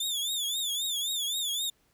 sawtooth tone with vibrato, 3520 Hz, A7, in tune, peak -26 dBFS, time 0-1.7 s, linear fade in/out 5 ms, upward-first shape triangle, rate 3.8 Hz, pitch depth 140 cents each way, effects pink hiss -69 dBFS RMS until 1.93 s

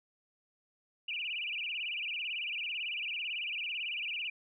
sine tone with vibrato, 2637 Hz, E7, in tune, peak -34 dBFS, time 1.08-4.3 s, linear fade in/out 5 ms, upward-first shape sine, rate 18 Hz, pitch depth 210 cents each way, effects none

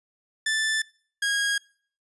sawtooth tone pair in turn, 1760 / 1637.9 Hz, A6 / G#6, 0 / -24 cents, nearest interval minor second, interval 124 cents, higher first, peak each -19 dBFS, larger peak neither, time 0.46-0.82 / 1.22-1.58 s, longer neither, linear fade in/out 5 ms, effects noise-tail reverb RT60 0.5 s tail -24 dB re dry + resampled to 24000 Hz

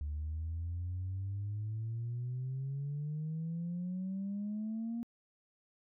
sine exponential sweep, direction up, 72.7 to 236.7 Hz, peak -34 dBFS, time 0.01-5.03 s, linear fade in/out 0 ms, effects tanh soft clip ceiling -32 dBFS

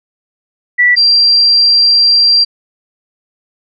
sine tone pair in turn, 1959 / 4731 Hz, B6 / D8, -15 / +12 cents, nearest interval octave + minor third, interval 1527 cents, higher second, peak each -5 dBFS, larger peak neither, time 0.78-0.96 / 0.96-2.45 s, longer second, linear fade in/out 20 ms, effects none

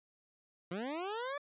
20% pulse linear sweep, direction up, 164.81 to 587.3 Hz, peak -32 dBFS, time 0.71-1.38 s, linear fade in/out 5 ms, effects resampled to 8000 Hz

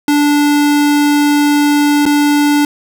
square tone with dropouts, 292 Hz, D4, 10 cents flat, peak -9 dBFS, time 0.08-2.65 s, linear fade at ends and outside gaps 2 ms, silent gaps 2.055-2.062 s, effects none

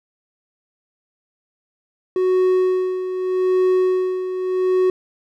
triangle tone with tremolo, 370 Hz, F#4, in tune, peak -11 dBFS, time 2.16-4.9 s, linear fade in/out 2 ms, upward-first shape sine, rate 0.82 Hz, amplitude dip 65%, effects none

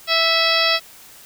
harmonic tone with a mistuned harmonic, 659.3 Hz, E5, in tune, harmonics 1 / 2 / 3 / 4 / 5 / 6 / 7 / 8, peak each -23 / -23 / -23 / -23 / -23 / -23 / -23 / -23 dBFS, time 0.07-0.8 s, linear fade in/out 50 ms, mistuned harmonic 4, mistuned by -38 cents, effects white hiss -44 dBFS RMS until 1.25 s

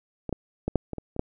clicks, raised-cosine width 2 ms, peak -18 / -14 / -13 / -7 / -19 / -21 / -25 / -10 dBFS, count 8, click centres 0.293 / 0.327 / 0.68 / 0.757 / 0.933 / 0.983 / 1.164 / 1.194 s, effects none

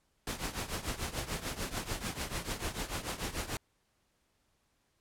pink noise with tremolo, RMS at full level -34 dBFS, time 0.27-3.57 s, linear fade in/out 2 ms, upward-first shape triangle, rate 6.8 Hz, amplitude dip 85%, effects pink hiss -75 dBFS RMS until 5 s + low-pass 12000 Hz 12 dB/octave

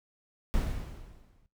brown noise with exponential decay, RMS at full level -26 dBFS, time 0.54-1.46 s, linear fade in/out 0 ms, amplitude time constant 200 ms, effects noise-tail reverb RT60 0.2 s tail -18 dB re dry

